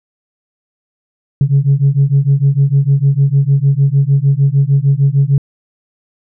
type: beating tone pair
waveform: sine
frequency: 135.9 / 142.5 Hz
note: C#3 / C#3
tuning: -34 / +48 cents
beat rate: 6.6 Hz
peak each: -10 dBFS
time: 1.41-5.38 s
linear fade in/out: 2 ms
effects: tanh soft clip ceiling -3 dBFS